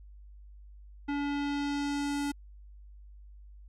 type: tone with low-pass filter sweep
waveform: square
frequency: 285.9 Hz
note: D4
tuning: 46 cents flat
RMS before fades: -32 dBFS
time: 1.08-2.32 s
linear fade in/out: 10 ms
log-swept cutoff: 2300 to 11000 Hz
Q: 1.1
effects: added 50 Hz sine -48 dBFS peak until 3.68 s